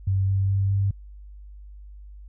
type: tone with pitch steps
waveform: sine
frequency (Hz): 96.3 / 97.08 / 97.87 / 98.66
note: G2 / G2 / G2 / G2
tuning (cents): -30 / -16 / -2 / +12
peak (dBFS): -19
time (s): 0.07-0.91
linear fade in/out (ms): 5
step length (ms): 210
effects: added 50 Hz sine -40 dBFS peak until 2.28 s